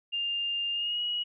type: tone with pitch glide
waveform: sine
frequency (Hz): 2804 to 2906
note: F7 to F#7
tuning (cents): +6 to -32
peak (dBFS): -28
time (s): 0.12-1.24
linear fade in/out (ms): 20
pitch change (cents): +62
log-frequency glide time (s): 0.72-1.01
effects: none